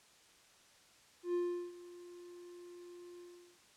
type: tone with ADSR envelope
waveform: triangle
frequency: 351.6 Hz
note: F4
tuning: 12 cents sharp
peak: -29 dBFS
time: 1.23-3.59 s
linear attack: 110 ms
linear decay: 380 ms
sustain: -19 dB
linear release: 390 ms
effects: white hiss -64 dBFS RMS until 3.76 s + low-pass 8000 Hz 12 dB/octave